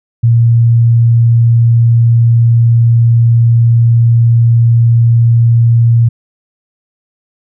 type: tone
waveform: sine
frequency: 116.7 Hz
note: A#2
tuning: 2 cents sharp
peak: -4 dBFS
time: 0.23-6.09 s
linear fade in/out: 10 ms
effects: none